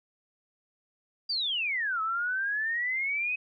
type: exponential two-way sweep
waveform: sine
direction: down then up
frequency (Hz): 4829 to 1282 to 2551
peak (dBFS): -27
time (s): 1.29-3.36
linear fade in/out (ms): 10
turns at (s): 2.01
effects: none